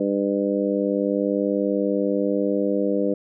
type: harmonic tone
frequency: 100.1 Hz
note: G2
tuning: 37 cents sharp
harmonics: 2 / 3 / 4 / 5 / 6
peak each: -26 / -24 / -28 / -24 / -29 dBFS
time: 0-3.14 s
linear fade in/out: 5 ms
effects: none